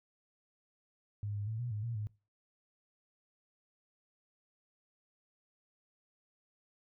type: tone with pitch steps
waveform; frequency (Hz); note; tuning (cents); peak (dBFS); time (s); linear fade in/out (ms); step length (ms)
sine; 103.3 / 102.5 / 110.7 / 121.6 / 105.2 / 117.1 / 105.9; G#2 / G#2 / A2 / B2 / G#2 / A#2 / G#2; -9 / -22 / +11 / -26 / +23 / +8 / +34; -35; 1.23-2.07; 0; 120
effects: noise-tail reverb RT60 0.3 s tail -22 dB re dry

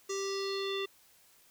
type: tone with low-pass filter sweep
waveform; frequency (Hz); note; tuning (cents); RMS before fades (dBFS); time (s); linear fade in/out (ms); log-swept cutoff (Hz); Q
square; 392; G4; 0; -35; 0.09-0.86; 10; 6500 to 3200; 5.5
effects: white hiss -63 dBFS RMS until 1.5 s

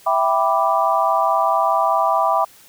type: chord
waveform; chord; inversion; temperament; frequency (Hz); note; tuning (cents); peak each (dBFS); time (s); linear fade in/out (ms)
sine; E minor seventh; none; equal; 659.3 / 784 / 987.8 / 1174.7; E5 / G5 / B5 / D6; 0 / 0 / 0 / 0; -20; 0.06-2.45; 10
effects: white hiss -48 dBFS RMS until 2.68 s

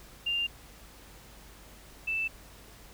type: tone pair in turn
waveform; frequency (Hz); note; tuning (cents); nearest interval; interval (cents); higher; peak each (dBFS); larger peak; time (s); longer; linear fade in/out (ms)
sine; 2794 / 2647; F7 / E7; 0 / +7; minor second; 93; first; -27 / -28; first; 0.26-0.47 / 2.07-2.28; neither; 10
effects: added 50 Hz sine -54 dBFS peak until 2.93 s + pink hiss -53 dBFS RMS until 2.93 s

